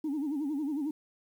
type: tone with vibrato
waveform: sine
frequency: 291.8 Hz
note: D4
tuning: 11 cents flat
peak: -28 dBFS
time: 0.04-0.91 s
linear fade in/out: 5 ms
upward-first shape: sine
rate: 11 Hz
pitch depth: 140 cents each way
effects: tanh soft clip ceiling -27 dBFS + 10-bit